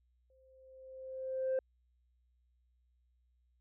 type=tone with exponential growth; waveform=sine; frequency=523.3 Hz; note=C5; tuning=in tune; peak=-27 dBFS; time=0.3-1.59 s; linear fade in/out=2 ms; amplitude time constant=280 ms; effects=tanh soft clip ceiling -28 dBFS + added 61 Hz sine -70 dBFS peak until 3.6 s